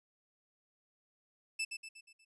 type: tone with echo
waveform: sawtooth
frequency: 2637 Hz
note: E7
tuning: in tune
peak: -30 dBFS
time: 1.59-1.65 s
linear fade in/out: 10 ms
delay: 120 ms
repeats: 5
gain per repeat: -6 dB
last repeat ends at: 2.25 s
effects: resampled to 24000 Hz